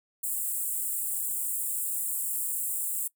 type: high-pass noise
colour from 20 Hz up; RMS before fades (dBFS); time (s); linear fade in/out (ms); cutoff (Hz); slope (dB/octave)
pink; -31; 0.23-3.08; 10; 7600; 96
effects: noise-tail reverb RT60 0.1 s tail -21 dB re dry